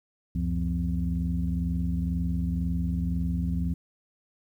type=tone cluster; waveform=sine; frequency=70.2 / 92.2 / 172.5 / 256.3 Hz; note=C#2 / F#2 / F3 / C4; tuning=+22 / -6 / -21 / -36 cents; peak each=-28 / -34 / -28 / -35 dBFS; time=0.35-3.74 s; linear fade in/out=5 ms; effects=tanh soft clip ceiling -15 dBFS + 10-bit